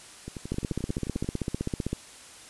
two click trains, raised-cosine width 3 ms, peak -15 / -23 dBFS, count 23 / 12, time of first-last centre 0.52-1.93 / 0.28-1.245 s, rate 15.6 / 11.4 Hz, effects white hiss -48 dBFS RMS until 2.49 s + resampled to 24000 Hz

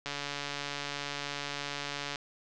click train, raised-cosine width 0.2 ms, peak -18 dBFS, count 301, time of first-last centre 0.06-2.158 s, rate 143 Hz, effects low-pass 7000 Hz 12 dB/octave

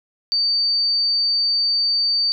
sine tone, 4600 Hz, D8, 37 cents flat, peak -16 dBFS, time 0.32-2.32 s, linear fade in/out 0 ms, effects none

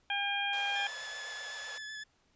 harmonic tone, 805 Hz, G5, 46 cents sharp, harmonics 1 / 2 / 3 / 4, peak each -36 / -36 / -36 / -36 dBFS, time 0.1-0.87 s, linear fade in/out 2 ms
pink high-pass noise, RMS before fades -47 dBFS, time 0.53-1.78 s, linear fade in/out 2 ms, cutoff 480 Hz, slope 96 dB/octave
sawtooth tone with vibrato, 1723 Hz, A6, 37 cents flat, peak -37 dBFS, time 0.75-2.04 s, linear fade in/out 10 ms, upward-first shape square, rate 7.9 Hz, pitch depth 14 cents each way
effects pink hiss -71 dBFS RMS until 2.35 s + resampled to 16000 Hz

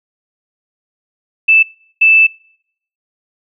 sine tone bursts at uneven times, 2638 Hz, E7, 1 cent sharp, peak -5 dBFS, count 2, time 1.48-1.63 / 2.01-2.27 s, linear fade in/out 10 ms, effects noise-tail reverb RT60 0.7 s tail -26 dB re dry

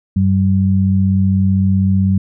sine tone pair together, 95.8 / 191.6 Hz, G2 / G3, -39 / -39 cents, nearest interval octave, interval 1200 cents, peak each -13 dBFS, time 0.16-2.18 s, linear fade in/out 5 ms, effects none

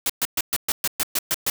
white noise bursts, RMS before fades -22 dBFS, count 10, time 0.06-1.5 s, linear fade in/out 2 ms, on 36 ms, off 120 ms, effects none

